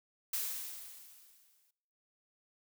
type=noise with exponential decay; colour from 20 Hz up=blue; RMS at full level=-34 dBFS; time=0.33-1.71 s; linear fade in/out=5 ms; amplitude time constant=300 ms; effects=noise-tail reverb RT60 0.9 s tail -22 dB re dry